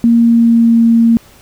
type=tone with pitch glide; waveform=sine; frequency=233.1 to 230.3 Hz; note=A#3 to A#3; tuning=0 to -21 cents; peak=-5 dBFS; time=0.04-1.17 s; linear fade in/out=0 ms; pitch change=-21 cents; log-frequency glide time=0.17-0.84 s; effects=pink hiss -43 dBFS RMS until 1.41 s